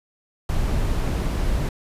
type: noise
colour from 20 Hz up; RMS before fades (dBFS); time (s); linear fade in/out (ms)
brown; -22; 0.49-1.69; 2
effects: resampled to 32000 Hz